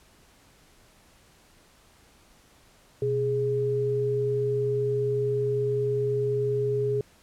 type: tone pair together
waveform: sine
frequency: 125.16 / 415.3 Hz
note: B2 / G#4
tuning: +24 / 0 cents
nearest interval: octave + major sixth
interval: 2076 cents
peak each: -29 / -24 dBFS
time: 3.02-7.01 s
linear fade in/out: 2 ms
effects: pink hiss -58 dBFS RMS until 7.22 s + low-pass 12000 Hz 12 dB/octave